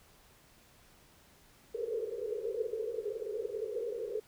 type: band-pass noise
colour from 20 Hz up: pink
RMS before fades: -37 dBFS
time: 1.74-4.2 s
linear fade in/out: 5 ms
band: 410 to 490 Hz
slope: 96 dB/octave
effects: pink hiss -62 dBFS RMS until 4.27 s